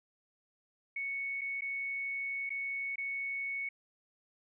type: tone with dropouts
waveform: sine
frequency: 2217 Hz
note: C#7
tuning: in tune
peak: -34 dBFS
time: 0.96-3.69 s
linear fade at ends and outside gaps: 5 ms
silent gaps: 1.411-1.415 / 1.609-1.619 / 2.494-2.503 / 2.958-2.98 s
effects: none